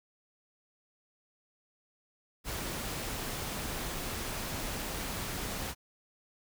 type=noise; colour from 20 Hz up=pink; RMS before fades=-37 dBFS; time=2.44-5.75 s; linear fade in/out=50 ms; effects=none